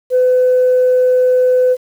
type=tone; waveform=sine; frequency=505 Hz; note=B4; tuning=39 cents sharp; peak=-7 dBFS; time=0.1-1.77 s; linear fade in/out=50 ms; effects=tanh soft clip ceiling -5 dBFS + 7-bit